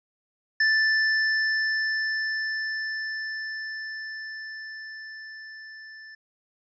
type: tone with level ramp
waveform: square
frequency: 1760 Hz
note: A6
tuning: in tune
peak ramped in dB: -19 to -43 dBFS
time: 0.6-6.15 s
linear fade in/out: 5 ms
effects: resampled to 16000 Hz